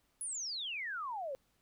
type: exponential sweep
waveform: sine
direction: down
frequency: 10550 to 514 Hz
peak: -37 dBFS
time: 0.21-1.35 s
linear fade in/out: 0 ms
effects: pink hiss -75 dBFS RMS until 1.61 s